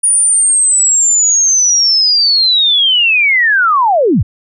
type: linear sweep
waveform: sine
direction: down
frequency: 9640 to 61.74 Hz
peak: -7 dBFS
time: 0.03-4.23 s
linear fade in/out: 10 ms
effects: none

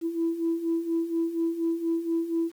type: beating tone pair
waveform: sine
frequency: 329.1 / 333.3 Hz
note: E4 / E4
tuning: -3 / +19 cents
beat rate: 4.2 Hz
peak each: -30 / -25 dBFS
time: 0.01-2.52 s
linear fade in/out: 50 ms
effects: tanh soft clip ceiling -18 dBFS + 9-bit

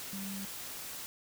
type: tone in noise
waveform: sine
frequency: 196 Hz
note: G3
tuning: in tune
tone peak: -39 dBFS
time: 0.13-0.45 s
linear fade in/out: 0 ms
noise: white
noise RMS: -43 dBFS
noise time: 0-1.06 s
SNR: +1 dB
effects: none

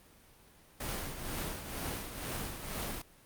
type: noise with tremolo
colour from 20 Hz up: pink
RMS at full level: -36 dBFS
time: 0.8-3.02 s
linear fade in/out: 5 ms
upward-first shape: triangle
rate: 2.1 Hz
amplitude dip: 60%
effects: pink hiss -60 dBFS RMS until 3.25 s + Opus 32 kbps

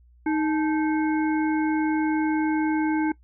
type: harmonic tone with a mistuned harmonic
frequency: 311.1 Hz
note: D#4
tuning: in tune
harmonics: 1 / 3 / 5 / 7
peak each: -21 / -30 / -34 / -37 dBFS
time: 0.26-3.12 s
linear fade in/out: 5 ms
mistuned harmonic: 3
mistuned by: -120 cents
effects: noise-tail reverb RT60 0.1 s tail -20 dB re dry + added 60 Hz sine -52 dBFS peak until 3.23 s

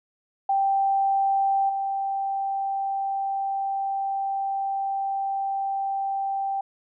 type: tone with level steps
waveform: sine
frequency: 784 Hz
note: G5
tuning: in tune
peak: -19 / -24 dBFS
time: 0.49-6.61 s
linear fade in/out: 5 ms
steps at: 1.69 s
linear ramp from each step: 5 ms
effects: none

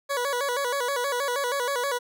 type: tone with vibrato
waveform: 20% pulse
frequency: 523.3 Hz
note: C5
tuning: in tune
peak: -20 dBFS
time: 0.09-1.99 s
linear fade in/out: 20 ms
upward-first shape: square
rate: 6.3 Hz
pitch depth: 120 cents each way
effects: none

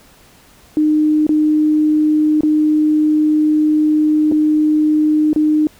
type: tone with dropouts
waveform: sine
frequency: 305.6 Hz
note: D#4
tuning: 31 cents flat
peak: -10 dBFS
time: 0.77-5.67 s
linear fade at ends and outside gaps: 1 ms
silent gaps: 1.267-1.292 / 2.408-2.433 / 4.315-4.321 / 5.331-5.361 s
effects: pink hiss -47 dBFS RMS until 5.79 s

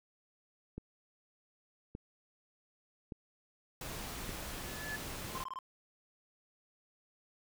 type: click train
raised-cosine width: 3 ms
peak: -29 dBFS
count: 4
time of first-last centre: 0.78-4.293 s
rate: 0.854 Hz
type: noise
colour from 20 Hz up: pink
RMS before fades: -43 dBFS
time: 3.81-5.44 s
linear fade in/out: 2 ms
type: tone with exponential growth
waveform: sine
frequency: 1722 Hz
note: A6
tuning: 38 cents flat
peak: -36 dBFS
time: 4.4-4.96 s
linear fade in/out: 2 ms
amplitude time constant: 120 ms
type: tone bursts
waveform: triangle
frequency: 1046.5 Hz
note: C6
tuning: in tune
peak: -37 dBFS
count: 5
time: 5.35-5.588 s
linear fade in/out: 0 ms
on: 30 ms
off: 22 ms
effects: none

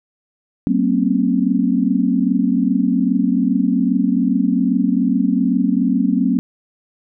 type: tone cluster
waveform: sine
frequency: 188.3 / 227.1 / 252 / 274.5 Hz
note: F#3 / A#3 / B3 / C#4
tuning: +31 / -45 / +35 / -17 cents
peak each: -19 dBFS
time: 0.67-6.39 s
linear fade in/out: 0 ms
effects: none

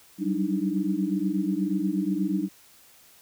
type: tone cluster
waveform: sine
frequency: 187.4 / 195.7 / 293.5 / 315.6 Hz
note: F#3 / G3 / D4 / D#4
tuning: +22 / -3 / -1 / +25 cents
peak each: -29 dBFS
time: 0.18-2.49 s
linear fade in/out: 50 ms
effects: white hiss -55 dBFS RMS until 3.21 s

